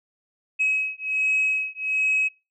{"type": "beating tone pair", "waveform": "sine", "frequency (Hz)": [2553, 2554.3], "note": ["D#7", "D#7"], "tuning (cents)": [44, 45], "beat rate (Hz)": 1.3, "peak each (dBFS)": -23, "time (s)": [0.59, 2.29], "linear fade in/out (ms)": 20, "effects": ["noise-tail reverb RT60 0.3 s tail -26 dB re dry", "tanh soft clip ceiling -15 dBFS"]}